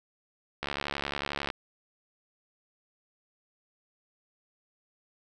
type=click train; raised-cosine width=0.3 ms; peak=-15 dBFS; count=63; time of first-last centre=0.63-1.502 s; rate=71.1 Hz; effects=none